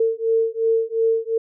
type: beating tone pair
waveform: sine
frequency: 450.6 / 453.4 Hz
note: A4 / A#4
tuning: +41 / -48 cents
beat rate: 2.8 Hz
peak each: -20 dBFS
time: 0-1.38 s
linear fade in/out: 5 ms
effects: none